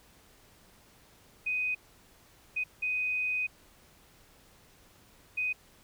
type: tone bursts at uneven times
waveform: sine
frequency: 2500 Hz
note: D#7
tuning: 8 cents sharp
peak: -28 dBFS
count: 4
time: 1.46-1.75 / 2.56-2.64 / 2.82-3.47 / 5.37-5.53 s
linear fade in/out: 10 ms
effects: pink hiss -60 dBFS RMS until 5.83 s